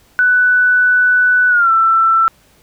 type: tone with pitch glide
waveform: sine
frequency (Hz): 1490 to 1335.1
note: F#6 to E6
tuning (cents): +12 to +22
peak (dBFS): -8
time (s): 0.19-2.28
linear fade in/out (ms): 0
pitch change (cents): -190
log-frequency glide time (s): 1.49-1.71
effects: pink hiss -51 dBFS RMS until 2.62 s